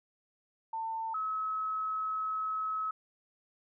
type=tone pair in turn; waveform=sine; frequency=897 / 1286.5 Hz; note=A5 / E6; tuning=+33 / -43 cents; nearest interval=tritone; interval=624 cents; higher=second; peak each=-33 / -31 dBFS; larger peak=second; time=0.73-1.14 / 1.14-2.91 s; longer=second; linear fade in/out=5 ms; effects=none